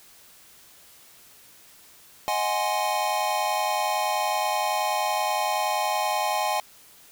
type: chord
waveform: square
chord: Ab dominant seventh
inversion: second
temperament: equal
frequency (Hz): 622.3 / 740 / 830.6 / 1046.5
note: Eb5 / Gb5 / Ab5 / C6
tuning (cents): 0 / 0 / 0 / 0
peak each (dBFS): -32 / -30 / -27 / -31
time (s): 2.28-6.6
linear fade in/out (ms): 0
effects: white hiss -52 dBFS RMS until 7.11 s

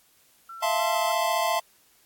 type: tone with vibrato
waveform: sine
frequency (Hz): 1318.5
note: E6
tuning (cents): 0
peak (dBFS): -38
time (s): 0.49-1.12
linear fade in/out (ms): 5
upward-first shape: square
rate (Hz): 3.3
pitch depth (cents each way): 37
type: chord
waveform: square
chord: F major seventh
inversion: third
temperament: equal with one note detuned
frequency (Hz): 659.3 / 694 / 880 / 1046.5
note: E5 / F5 / A5 / C6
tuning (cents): 0 / -11 / 0 / 0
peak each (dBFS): -29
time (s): 0.62-1.6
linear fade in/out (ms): 10
effects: white hiss -61 dBFS RMS until 2.05 s + AAC 64 kbps

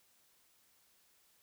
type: silence
effects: white hiss -70 dBFS RMS until 1.42 s

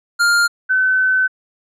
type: tone pair in turn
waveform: square / sine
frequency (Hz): 1404 / 1519.1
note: F6 / F#6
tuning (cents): +9 / +45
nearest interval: minor second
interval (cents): 136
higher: second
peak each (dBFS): -12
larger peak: neither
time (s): 0.19-0.48 / 0.69-1.28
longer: second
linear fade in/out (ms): 20
effects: low-pass 10000 Hz 12 dB/octave

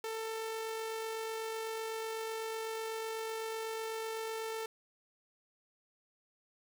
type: tone with amplitude modulation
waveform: sawtooth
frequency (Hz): 445.4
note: A4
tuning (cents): +21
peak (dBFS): -32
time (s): 0.04-4.66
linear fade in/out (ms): 2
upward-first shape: sine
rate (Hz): 48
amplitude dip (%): 25
effects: 10-bit

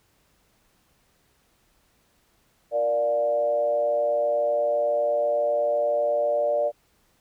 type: tone with frequency modulation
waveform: sine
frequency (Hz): 587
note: D5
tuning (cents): -1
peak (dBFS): -20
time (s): 2.71-6.72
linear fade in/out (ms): 50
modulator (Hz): 120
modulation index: 0.66
effects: pink hiss -65 dBFS RMS until 7.2 s

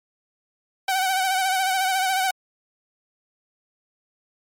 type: tone with vibrato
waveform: sawtooth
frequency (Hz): 758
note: F#5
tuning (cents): +42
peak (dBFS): -16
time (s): 0.88-2.31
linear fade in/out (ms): 5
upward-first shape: sine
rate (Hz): 14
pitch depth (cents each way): 50
effects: MP3 64 kbps

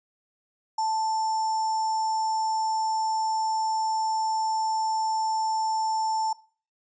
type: tone with sample-and-hold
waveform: sine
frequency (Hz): 880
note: A5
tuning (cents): 0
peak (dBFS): -23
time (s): 0.78-6.33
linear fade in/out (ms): 5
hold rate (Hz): 6300
effects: noise-tail reverb RT60 0.4 s tail -20 dB re dry + resampled to 16000 Hz

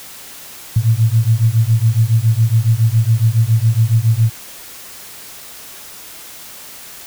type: beating tone pair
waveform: sine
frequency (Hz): 109.4 / 116.6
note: A2 / A#2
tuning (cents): -9 / +1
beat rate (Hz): 7.2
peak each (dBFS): -13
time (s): 0.76-4.3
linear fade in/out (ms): 5
effects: white hiss -35 dBFS RMS until 7.06 s

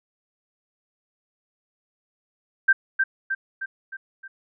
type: tone with echo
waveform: sine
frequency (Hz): 1568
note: G6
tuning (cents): 0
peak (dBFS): -12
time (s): 2.68-2.73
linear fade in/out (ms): 10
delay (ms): 310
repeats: 5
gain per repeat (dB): -5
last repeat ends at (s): 4.28
effects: none

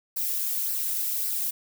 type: noise with flanger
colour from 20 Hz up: violet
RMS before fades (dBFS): -28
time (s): 0.16-1.51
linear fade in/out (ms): 10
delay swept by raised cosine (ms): 0.29 to 2.19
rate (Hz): 1.8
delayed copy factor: -0.5
effects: none

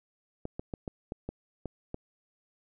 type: clicks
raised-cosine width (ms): 2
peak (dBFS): -22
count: 8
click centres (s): 0.454 / 0.595 / 0.738 / 0.878 / 1.121 / 1.29 / 1.657 / 1.944
effects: none

